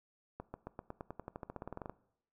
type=accelerating click train; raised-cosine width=1 ms; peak=-28 dBFS; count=20; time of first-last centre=0.4-1.896 s; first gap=140 ms; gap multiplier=0.93; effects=noise-tail reverb RT60 0.7 s tail -19 dB re dry